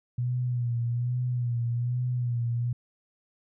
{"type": "tone with vibrato", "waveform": "sine", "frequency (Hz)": 121.4, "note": "B2", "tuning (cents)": -29, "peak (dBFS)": -25, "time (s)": [0.18, 2.73], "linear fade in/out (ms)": 5, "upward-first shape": "sine", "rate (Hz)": 1.2, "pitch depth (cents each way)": 49, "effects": []}